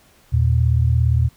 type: tone pair together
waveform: sine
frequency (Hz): 81.1 / 118.53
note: E2 / A#2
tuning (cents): -28 / +29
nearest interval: perfect fifth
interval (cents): 657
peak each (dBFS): -16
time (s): 0.32-1.29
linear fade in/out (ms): 20
effects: pink hiss -54 dBFS RMS until 1.36 s